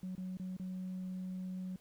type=tone with dropouts; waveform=sine; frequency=185 Hz; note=F#3; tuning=in tune; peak=-37 dBFS; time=0.03-1.76 s; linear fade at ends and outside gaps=2 ms; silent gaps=0.152-0.179 / 0.371-0.397 / 0.567-0.597 s; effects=tanh soft clip ceiling -36 dBFS + pink hiss -67 dBFS RMS until 1.8 s